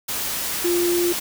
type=tone in noise; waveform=sine; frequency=349.2 Hz; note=F4; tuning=in tune; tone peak=-18 dBFS; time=0.64-1.13 s; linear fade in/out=10 ms; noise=white; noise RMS=-26 dBFS; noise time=0.08-1.2 s; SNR=+5 dB; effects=none